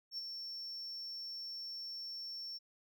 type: tone with ADSR envelope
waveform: triangle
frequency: 5440 Hz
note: F8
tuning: 46 cents flat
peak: -36 dBFS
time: 0.11-2.59 s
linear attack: 69 ms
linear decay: 22 ms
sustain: -5 dB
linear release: 24 ms
effects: none